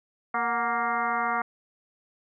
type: harmonic tone with a mistuned harmonic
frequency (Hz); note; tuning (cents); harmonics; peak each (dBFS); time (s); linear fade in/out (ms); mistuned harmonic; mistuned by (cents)
233.4; A#3; +2; 1 / 2 / 3 / 4 / 5 / 6 / 7 / 8 / 9; -38 / -39 / -30 / -32 / -29 / -31 / -41 / -37 / -38; 0.34-1.42; 5; 3; +70
effects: none